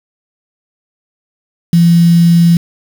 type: tone with quantisation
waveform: sine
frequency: 170 Hz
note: F3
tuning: 46 cents flat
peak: -4 dBFS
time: 1.73-2.57 s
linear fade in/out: 2 ms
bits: 4
effects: none